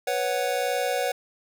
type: chord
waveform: square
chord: B suspended second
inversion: none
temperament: just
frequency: 493.9 / 555.6 / 740.8 Hz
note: B4 / C#5 / F#5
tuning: 0 / +4 / +2 cents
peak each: -29 dBFS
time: 0.07-1.12 s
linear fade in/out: 5 ms
effects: none